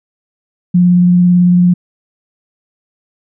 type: tone with vibrato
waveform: sine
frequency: 177.7 Hz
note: F3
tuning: 30 cents sharp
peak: -5 dBFS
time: 0.74-1.74 s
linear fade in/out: 10 ms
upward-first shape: sine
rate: 18 Hz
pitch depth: 13 cents each way
effects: none